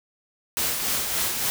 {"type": "noise with tremolo", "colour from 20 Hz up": "white", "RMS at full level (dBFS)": -24, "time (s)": [0.57, 1.5], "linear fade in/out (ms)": 0, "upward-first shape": "sine", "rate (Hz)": 3.5, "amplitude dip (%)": 40, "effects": []}